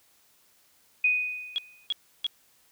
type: tone with exponential decay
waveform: sine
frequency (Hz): 2489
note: D#7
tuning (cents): 0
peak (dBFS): -18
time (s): 1.04-1.87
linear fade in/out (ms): 5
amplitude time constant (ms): 180
type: tone bursts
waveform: sine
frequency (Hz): 3322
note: G#7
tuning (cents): 0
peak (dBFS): -24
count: 3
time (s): 1.56-2.266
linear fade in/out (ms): 0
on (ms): 22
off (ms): 320
effects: white hiss -63 dBFS RMS until 2.71 s